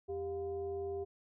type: tone with frequency modulation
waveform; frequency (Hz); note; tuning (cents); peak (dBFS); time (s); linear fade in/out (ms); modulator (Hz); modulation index
sine; 395.2; G4; +14; -36; 0.08-1.05; 20; 310; 0.53
effects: none